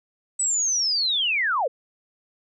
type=linear sweep; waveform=sine; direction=down; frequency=8040 to 446.1 Hz; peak=-20 dBFS; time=0.39-1.68 s; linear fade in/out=10 ms; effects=none